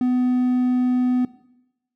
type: tone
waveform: triangle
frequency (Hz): 250.4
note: B3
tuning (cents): +24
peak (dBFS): -15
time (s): 0.01-1.25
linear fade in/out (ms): 2
effects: noise-tail reverb RT60 0.9 s tail -18 dB re dry